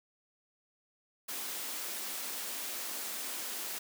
white high-pass noise, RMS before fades -39 dBFS, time 1.28-3.79 s, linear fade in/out 10 ms, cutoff 200 Hz, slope 48 dB/octave, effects none

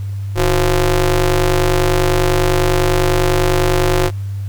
sawtooth ring-modulated tone, 170 Hz, F3, 46 cents flat, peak -5 dBFS, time 0.35-4.11 s, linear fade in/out 50 ms, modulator 195 Hz, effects added 99 Hz sine -20 dBFS peak until 4.48 s + pink hiss -46 dBFS RMS until 4.48 s

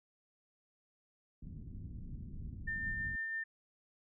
pink low-pass noise, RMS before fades -45 dBFS, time 1.42-3.16 s, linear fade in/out 5 ms, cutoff 220 Hz, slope 24 dB/octave
sine tone with tremolo, 1800 Hz, A6, 39 cents sharp, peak -35 dBFS, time 2.67-3.44 s, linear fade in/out 10 ms, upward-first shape sine, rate 6.1 Hz, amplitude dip 25%
effects none

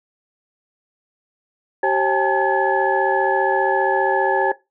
sine tone cluster, 385.5 / 539 / 809 / 884 / 1702 Hz, G4 / C#5 / G#5 / A5 / G#6, -29 / -49 / -46 / +8 / +42 cents, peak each -21 dBFS, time 1.83-4.52 s, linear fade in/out 5 ms, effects noise-tail reverb RT60 0.2 s tail -18 dB re dry + tanh soft clip ceiling -4 dBFS

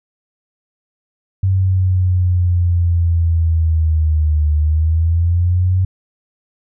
sine linear two-way sweep, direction down then up, 95.5 to 75 to 93.7 Hz, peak -11 dBFS, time 1.43-5.85 s, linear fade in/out 5 ms, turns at 4.54 s, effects none

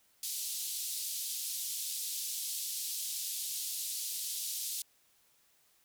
white band-pass noise, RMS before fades -38 dBFS, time 0.23-4.82 s, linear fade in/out 2 ms, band 3500 to 14000 Hz, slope 24 dB/octave, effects white hiss -69 dBFS RMS until 5.84 s

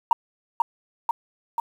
sine tone with echo, 932.3 Hz, A#5, in tune, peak -12 dBFS, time 0.11-0.13 s, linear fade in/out 2 ms, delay 490 ms, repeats 3, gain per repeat -3 dB, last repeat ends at 1.6 s, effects tanh soft clip ceiling -8 dBFS + 8-bit

